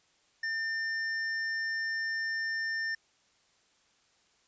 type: tone with hard clipping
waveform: sine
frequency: 1800 Hz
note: A6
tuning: 39 cents sharp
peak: -32 dBFS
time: 0.43-2.95 s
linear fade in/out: 5 ms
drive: 17 dB
effects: white hiss -68 dBFS RMS until 4.47 s + resampled to 16000 Hz